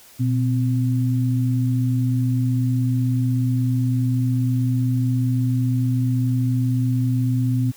sine tone pair together, 121.67 / 257.8 Hz, B2 / C4, -25 / -26 cents, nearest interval octave + minor second, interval 1299 cents, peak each -18 / -23 dBFS, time 0.19-7.72 s, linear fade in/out 20 ms, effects white hiss -48 dBFS RMS until 7.76 s

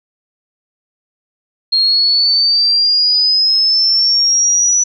sine exponential sweep, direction up, 4231 to 5940 Hz, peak -9 dBFS, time 1.72-4.84 s, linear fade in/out 10 ms, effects none

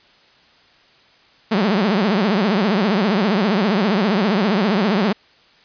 sawtooth tone with vibrato, 202.6 Hz, G#3, 43 cents flat, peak -11 dBFS, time 1.51-5.13 s, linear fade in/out 10 ms, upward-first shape triangle, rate 15 Hz, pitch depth 240 cents each way, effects white hiss -52 dBFS RMS until 5.64 s + resampled to 11025 Hz

